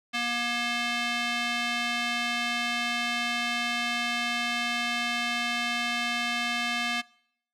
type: tone with band-pass filter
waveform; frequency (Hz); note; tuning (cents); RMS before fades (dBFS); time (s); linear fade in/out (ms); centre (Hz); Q
square; 238.6; A#3; +41; -29; 0.13-7.02; 20; 2700; 1.4
effects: noise-tail reverb RT60 0.7 s tail -24 dB re dry